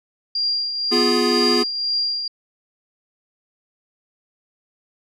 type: tone with tremolo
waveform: sine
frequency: 4778 Hz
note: D8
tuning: 29 cents sharp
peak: -17 dBFS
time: 0.35-2.28 s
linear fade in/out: 5 ms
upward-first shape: triangle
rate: 2 Hz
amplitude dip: 55%
type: chord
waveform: square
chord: F diminished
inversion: second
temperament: equal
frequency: 246.9 / 349.2 / 415.3 Hz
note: Cb4 / F4 / Ab4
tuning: 0 / 0 / 0 cents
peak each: -22 dBFS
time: 0.91-1.64 s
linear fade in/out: 20 ms
effects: low-pass 10000 Hz 12 dB/octave